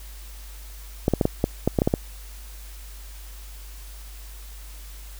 clicks, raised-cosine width 2 ms, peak -5 dBFS, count 10, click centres 1.081 / 1.137 / 1.212 / 1.254 / 1.441 / 1.676 / 1.788 / 1.819 / 1.875 / 1.939 s, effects added 50 Hz sine -38 dBFS peak until 5.19 s + white hiss -47 dBFS RMS until 5.19 s

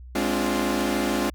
sawtooth chord, D half-diminished seventh, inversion second, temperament equal with one note detuned, 207.7 / 261.6 / 288.6 / 349.2 Hz, Ab3 / C4 / D4 / F4, 0 / 0 / -30 / 0 cents, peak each -24 dBFS, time 0.15-1.3 s, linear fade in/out 5 ms, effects added 62 Hz sine -39 dBFS peak until 1.34 s

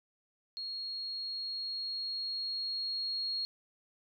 sine tone with level ramp, 4290 Hz, C8, 42 cents sharp, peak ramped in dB -37 to -32 dBFS, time 0.57-3.45 s, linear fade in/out 0 ms, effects none

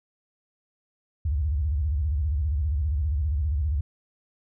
sine tone with vibrato, 73.42 Hz, D2, in tune, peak -22 dBFS, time 1.25-3.81 s, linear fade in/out 5 ms, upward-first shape square, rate 15 Hz, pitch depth 190 cents each way, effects none

